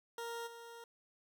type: tone with level steps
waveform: 20% pulse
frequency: 466.2 Hz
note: A#4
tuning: in tune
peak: -36 / -45 dBFS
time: 0.18-0.84 s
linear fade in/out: 2 ms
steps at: 0.46 s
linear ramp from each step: 20 ms
effects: none